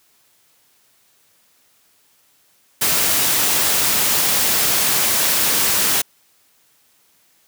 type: noise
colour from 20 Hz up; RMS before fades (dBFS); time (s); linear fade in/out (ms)
white; -17; 2.81-6.02; 10
effects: white hiss -58 dBFS RMS until 7.47 s + high-pass 80 Hz 12 dB/octave